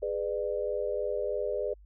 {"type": "chord", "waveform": "sine", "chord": "G# diminished", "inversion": "none", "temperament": "just", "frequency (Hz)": [415.3, 498.4, 598], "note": ["G#4", "B4", "D5"], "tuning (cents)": [0, 16, 31], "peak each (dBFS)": -33, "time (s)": [0.02, 1.74], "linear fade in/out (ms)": 10, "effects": ["added 50 Hz sine -51 dBFS peak until 1.85 s"]}